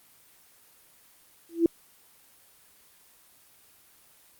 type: tone with exponential growth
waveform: sine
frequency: 334.8 Hz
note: E4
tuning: 27 cents sharp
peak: -13 dBFS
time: 1.49-1.66 s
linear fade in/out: 2 ms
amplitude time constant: 36 ms
effects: white hiss -58 dBFS RMS until 4.39 s + Opus 24 kbps